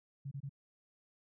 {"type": "tone bursts", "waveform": "sine", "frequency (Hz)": 138.59, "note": "C#3", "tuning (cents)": 0, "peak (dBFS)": -39, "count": 3, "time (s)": [0.25, 0.494], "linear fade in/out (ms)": 10, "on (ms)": 64, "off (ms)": 26, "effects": []}